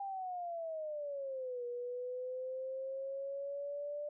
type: exponential two-way sweep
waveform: sine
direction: down then up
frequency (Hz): 801 to 481.3 to 591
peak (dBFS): -38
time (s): 0-4.09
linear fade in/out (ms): 5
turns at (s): 1.65
effects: none